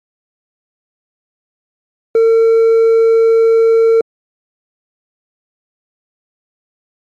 sine tone with hard clipping, 453.4 Hz, A#4, 48 cents flat, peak -7 dBFS, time 2.15-4.01 s, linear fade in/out 2 ms, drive 2 dB, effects MP3 64 kbps

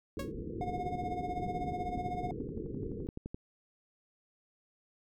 white low-pass noise, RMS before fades -40 dBFS, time 0.17-3.07 s, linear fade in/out 0 ms, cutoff 470 Hz, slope 96 dB/octave
sawtooth tone with exponential decay, 550 Hz, C#5, 14 cents flat, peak -32 dBFS, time 0.19-0.32 s, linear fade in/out 5 ms, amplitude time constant 28 ms
triangle tone with tremolo, 720 Hz, F#5, 47 cents flat, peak -31 dBFS, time 0.61-2.31 s, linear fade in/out 2 ms, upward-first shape sine, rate 16 Hz, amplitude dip 70%
click train, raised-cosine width 3 ms, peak -27 dBFS, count 33, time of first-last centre 0.61-3.345 s, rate 11.7 Hz
effects none

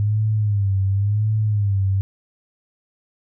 sine tone with vibrato, 102.3 Hz, G#2, 26 cents flat, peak -16 dBFS, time 0-2.01 s, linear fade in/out 0 ms, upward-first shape sine, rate 0.93 Hz, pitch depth 100 cents each way, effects none

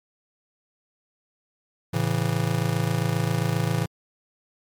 square chord, A major, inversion none, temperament just, 110 / 137.5 / 165 Hz, A2 / C#3 / E3, 0 / -14 / +2 cents, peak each -27 dBFS, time 1.93-3.86 s, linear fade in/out 10 ms, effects MP3 96 kbps

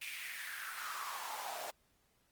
pink noise with high-pass filter sweep, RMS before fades -43 dBFS, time 0.01-1.71 s, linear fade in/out 10 ms, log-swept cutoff 2500 to 660 Hz, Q 4.4, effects pink hiss -74 dBFS RMS until 2.31 s + Opus 32 kbps

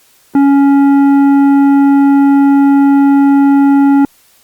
sine tone with tanh clipping, 278.9 Hz, C#4, 11 cents sharp, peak -6 dBFS, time 0.35-4.05 s, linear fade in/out 2 ms, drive 10 dB, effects white hiss -48 dBFS RMS until 4.43 s + Opus 48 kbps

